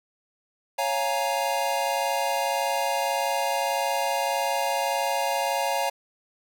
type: chord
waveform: square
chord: Bb minor seventh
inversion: first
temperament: equal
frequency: 554.4 / 698.5 / 830.6 / 932.3 Hz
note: Db5 / F5 / Ab5 / Bb5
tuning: 0 / 0 / 0 / 0 cents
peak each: -30 dBFS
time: 0.78-5.9 s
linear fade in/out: 10 ms
effects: none